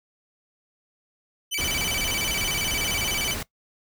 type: tone with vibrato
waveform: sawtooth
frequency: 2637 Hz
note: E7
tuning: in tune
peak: -22 dBFS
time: 1.51-3.35 s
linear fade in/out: 20 ms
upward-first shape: square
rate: 15 Hz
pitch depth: 240 cents each way
type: noise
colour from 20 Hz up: pink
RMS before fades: -31 dBFS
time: 1.58-3.43 s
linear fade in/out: 5 ms
effects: noise-tail reverb RT60 0.1 s tail -19 dB re dry